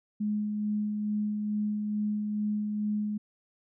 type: tone with tremolo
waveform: sine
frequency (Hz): 210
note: G#3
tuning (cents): +19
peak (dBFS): -26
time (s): 0.2-3.18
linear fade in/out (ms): 10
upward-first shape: sine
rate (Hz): 2.3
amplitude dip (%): 30
effects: none